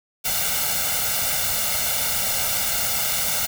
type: noise with comb filter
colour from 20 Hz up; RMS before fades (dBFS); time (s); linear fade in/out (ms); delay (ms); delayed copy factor
white; -23; 0.24-3.47; 20; 1.4; +0.9
effects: none

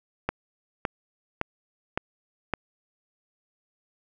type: click train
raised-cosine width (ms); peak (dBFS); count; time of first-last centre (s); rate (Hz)
0.5; -10; 5; 0.29-2.537; 1.78
effects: none

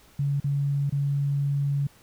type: tone with dropouts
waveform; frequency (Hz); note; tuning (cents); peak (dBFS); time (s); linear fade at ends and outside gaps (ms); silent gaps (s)
sine; 141.3; C#3; +34; -22; 0.19-1.87; 5; 0.401-0.442 / 0.897-0.923
effects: pink hiss -56 dBFS RMS until 2.02 s

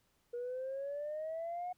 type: exponential sweep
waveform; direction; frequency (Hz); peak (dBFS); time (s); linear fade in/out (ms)
sine; up; 476.2 to 730; -36; 0.33-1.73; 10
effects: tanh soft clip ceiling -34 dBFS + pink hiss -75 dBFS RMS until 1.77 s

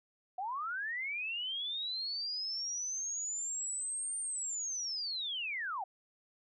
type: linear two-way sweep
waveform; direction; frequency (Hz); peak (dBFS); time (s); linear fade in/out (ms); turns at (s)
sine; up then down; 710 to 8890 to 710; -35; 0.38-5.84; 5; 4.19
effects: none

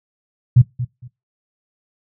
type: tone with echo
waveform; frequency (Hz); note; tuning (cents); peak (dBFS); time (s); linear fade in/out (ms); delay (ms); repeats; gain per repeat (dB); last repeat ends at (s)
sine; 123.8; B2; +5; -5; 0.56-0.62; 10; 230; 2; -14; 1.08
effects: noise-tail reverb RT60 0.2 s tail -19 dB re dry

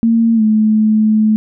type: tone with pitch glide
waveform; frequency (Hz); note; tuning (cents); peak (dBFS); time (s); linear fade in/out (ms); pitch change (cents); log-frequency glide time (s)
sine; 228.7 to 216.1; A#3 to A3; -33 to -31; -8; 0.03-1.36; 0; -98; 0.35-0.42
effects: none

